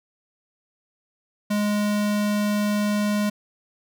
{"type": "tone", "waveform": "square", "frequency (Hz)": 207.7, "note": "G#3", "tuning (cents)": 0, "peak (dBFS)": -21, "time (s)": [1.5, 3.3], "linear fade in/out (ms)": 10, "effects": []}